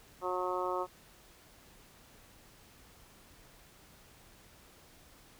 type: harmonic tone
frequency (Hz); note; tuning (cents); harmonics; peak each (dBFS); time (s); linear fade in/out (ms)
181.9; F#3; -29; 2 / 3 / 4 / 5 / 6 / 7; -37 / -38 / -41 / -39 / -38 / -41; 0.21-0.87; 50
effects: pink hiss -59 dBFS RMS until 5.39 s